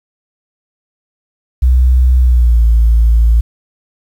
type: tone with pitch glide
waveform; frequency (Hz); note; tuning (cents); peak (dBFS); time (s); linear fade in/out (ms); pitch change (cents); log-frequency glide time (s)
sine; 63.1 to 56.54; B1 to A1; +38 to +48; -4; 1.62-3.41; 10; -190; 2.19-2.65
effects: tanh soft clip ceiling -2 dBFS + 7-bit